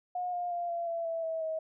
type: tone with pitch steps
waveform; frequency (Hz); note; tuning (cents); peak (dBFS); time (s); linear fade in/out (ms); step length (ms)
sine; 720 / 707.6 / 695.5 / 683.5 / 671.8 / 660.2 / 648.9 / 637.8; F#5 / F5 / F5 / F5 / E5 / E5 / E5 / D#5; -47 / +23 / -7 / -37 / +33 / +2 / -27 / +43; -31; 0.15-1.59; 5; 180
effects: none